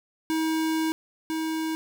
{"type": "tone pair in turn", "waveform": "square", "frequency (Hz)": [319.1, 319.1], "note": ["D#4", "D#4"], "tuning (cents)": [44, 44], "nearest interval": "unison", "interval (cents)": 0, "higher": "neither", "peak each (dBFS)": [-24, -27], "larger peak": "first", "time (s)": [[0.3, 0.92], [1.3, 1.75]], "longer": "first", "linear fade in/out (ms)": 0, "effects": []}